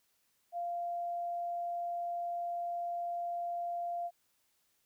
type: tone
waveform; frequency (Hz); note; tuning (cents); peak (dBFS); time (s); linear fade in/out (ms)
sine; 694; F5; -11; -34; 0.52-4.11; 50
effects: white hiss -75 dBFS RMS until 4.85 s